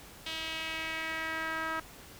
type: tone with band-pass filter sweep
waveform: sawtooth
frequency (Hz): 321.1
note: E4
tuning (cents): -45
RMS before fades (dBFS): -36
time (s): 0.26-1.8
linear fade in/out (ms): 5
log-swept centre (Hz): 3300 to 1400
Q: 2.5
effects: pink hiss -51 dBFS RMS until 2.19 s